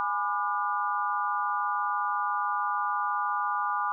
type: chord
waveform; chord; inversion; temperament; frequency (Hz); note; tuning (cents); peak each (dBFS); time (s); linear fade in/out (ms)
sine; G# diminished seventh; none; just; 830.6 / 996.7 / 1196.1 / 1435.3; G#5 / B5 / D6 / F6; 0 / +16 / +31 / +47; -32 / -32 / -29 / -35; 0-3.92; 0
effects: none